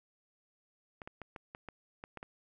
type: clicks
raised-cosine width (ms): 0.5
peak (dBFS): -29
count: 9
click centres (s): 1.018 / 1.075 / 1.217 / 1.362 / 1.549 / 1.687 / 2.039 / 2.173 / 2.229
effects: none